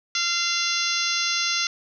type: harmonic tone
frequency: 690 Hz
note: F5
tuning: 21 cents flat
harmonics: 2 / 3 / 4 / 5 / 6 / 7 / 8 / 9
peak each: -30 / -30 / -30 / -30 / -30 / -30 / -30 / -30 dBFS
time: 0.15-1.67 s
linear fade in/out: 2 ms
effects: none